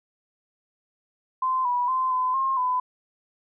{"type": "tone with pitch steps", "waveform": "sine", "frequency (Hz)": [1034, 978, 1035, 1017, 1067, 1005], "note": ["C6", "B5", "C6", "C6", "C6", "B5"], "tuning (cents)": [-21, -17, -19, -50, 34, 30], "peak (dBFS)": -21, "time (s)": [1.42, 2.8], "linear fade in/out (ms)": 5, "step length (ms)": 230, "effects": []}